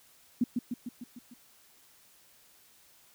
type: tone with echo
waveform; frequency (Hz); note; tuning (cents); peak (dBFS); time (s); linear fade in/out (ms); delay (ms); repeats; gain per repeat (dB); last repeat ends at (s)
sine; 242.3; B3; -33; -22; 0.41-0.44; 5; 150; 6; -4; 1.34
effects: white hiss -61 dBFS RMS until 3.14 s